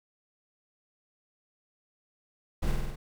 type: noise with echo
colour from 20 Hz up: brown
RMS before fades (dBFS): -29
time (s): 2.62-2.72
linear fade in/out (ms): 10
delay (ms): 48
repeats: 5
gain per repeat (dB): -2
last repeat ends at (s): 2.96
effects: none